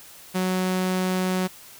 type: tone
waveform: sawtooth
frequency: 185 Hz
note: F#3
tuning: in tune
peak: -18 dBFS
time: 0.34-1.48 s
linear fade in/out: 20 ms
effects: white hiss -46 dBFS RMS until 1.79 s